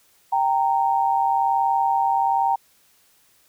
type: tone pair together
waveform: sine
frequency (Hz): 784 / 924.9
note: G5 / A#5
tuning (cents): 0 / -14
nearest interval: minor third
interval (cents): 286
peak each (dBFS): -20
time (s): 0.32-2.56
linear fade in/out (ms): 10
effects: white hiss -59 dBFS RMS until 3.48 s